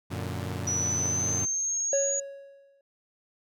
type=chord; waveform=sawtooth; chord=Gb augmented; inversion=none; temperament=equal; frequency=92.5 / 116.54 / 146.83 Hz; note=Gb2 / Bb2 / D3; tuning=0 / 0 / 0 cents; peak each=-30 / -32 / -34 dBFS; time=0.1-1.46 s; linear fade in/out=20 ms
type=exponential sweep; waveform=sine; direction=up; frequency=5860 to 6790 Hz; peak=-26 dBFS; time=0.67-2.2 s; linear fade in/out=5 ms
type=tone with exponential decay; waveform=triangle; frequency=554.4 Hz; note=C#5; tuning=in tune; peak=-20 dBFS; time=1.93-2.81 s; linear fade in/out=2 ms; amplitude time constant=190 ms
effects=none